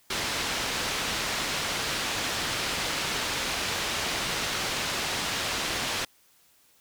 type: low-pass noise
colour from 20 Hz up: white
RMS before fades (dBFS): -30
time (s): 0.1-6.05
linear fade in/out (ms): 5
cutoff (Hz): 4500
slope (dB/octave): 12
effects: white hiss -62 dBFS RMS until 6.8 s